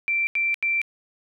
sine tone bursts, 2349 Hz, D7, in tune, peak -20 dBFS, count 3, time 0.08-0.816 s, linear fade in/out 0 ms, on 190 ms, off 83 ms, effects none

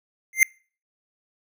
square tone with exponential growth, 2093 Hz, C7, in tune, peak -9 dBFS, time 0.33-0.43 s, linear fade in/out 1 ms, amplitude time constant 21 ms, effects noise-tail reverb RT60 0.4 s tail -26 dB re dry

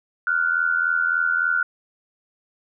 sine tone pair together, 1404.5 / 1488 Hz, F6 / F#6, +9 / +9 cents, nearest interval minor second, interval 100 cents, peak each -21 dBFS, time 0.27-1.63 s, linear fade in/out 2 ms, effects none

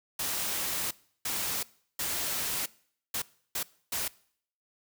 white noise bursts at uneven times, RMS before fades -32 dBFS, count 6, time 0.19-0.91 / 1.25-1.63 / 1.99-2.66 / 3.14-3.22 / 3.55-3.63 / 3.92-4.08 s, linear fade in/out 5 ms, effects noise-tail reverb RT60 0.6 s tail -22 dB re dry

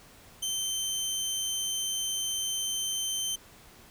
20% pulse tone, 3102 Hz, G7, 19 cents flat, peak -24 dBFS, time 0.42-3.36 s, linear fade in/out 10 ms, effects pink hiss -54 dBFS RMS until 3.9 s

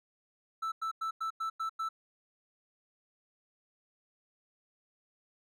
triangle tone bursts, 1321 Hz, E6, 3 cents sharp, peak -30 dBFS, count 7, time 0.62-1.89 s, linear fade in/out 10 ms, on 100 ms, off 95 ms, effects none

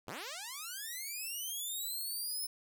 5% pulse linear sweep, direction up, 64.2 to 5274 Hz, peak -30 dBFS, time 0.07-2.47 s, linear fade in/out 10 ms, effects none

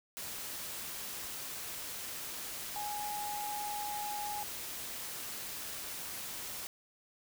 sine tone in noise, 830.6 Hz, G#5, in tune, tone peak -37 dBFS, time 2.76-4.43 s, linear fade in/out 0 ms, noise white, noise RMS -42 dBFS, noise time 0.17-6.67 s, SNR +2 dB, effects none

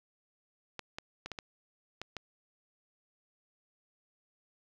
clicks, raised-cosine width 0.2 ms, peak -21 dBFS, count 7, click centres 0.793 / 0.985 / 1.26 / 1.317 / 1.388 / 2.016 / 2.167 s, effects low-pass 5000 Hz 12 dB/octave + 8-bit

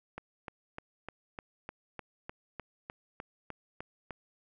click train, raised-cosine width 0.5 ms, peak -25 dBFS, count 14, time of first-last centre 0.18-4.107 s, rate 3.31 Hz, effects none

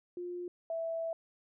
sine tone pair in turn, 353.9 / 658.5 Hz, F4 / E5, +23 / -2 cents, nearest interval major seventh, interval 1075 cents, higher second, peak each -37 / -33 dBFS, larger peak second, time 0.17-0.48 / 0.7-1.13 s, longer second, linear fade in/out 2 ms, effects none

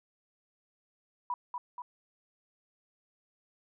sine tone with echo, 980 Hz, B5, 14 cents flat, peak -30 dBFS, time 1.3-1.34 s, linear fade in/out 2 ms, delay 240 ms, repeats 2, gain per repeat -4 dB, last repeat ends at 1.82 s, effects none

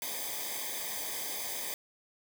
white noise with comb filter, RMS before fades -37 dBFS, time 0.02-1.74 s, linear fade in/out 0 ms, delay 0.72 ms, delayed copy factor -1, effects none

